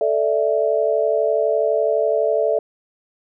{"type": "chord", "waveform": "sine", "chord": "A suspended fourth", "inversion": "none", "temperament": "equal", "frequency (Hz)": [440, 587.3, 659.3], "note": ["A4", "D5", "E5"], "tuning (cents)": [0, 0, 0], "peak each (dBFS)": -20, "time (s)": [0.01, 2.59], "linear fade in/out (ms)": 2, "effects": []}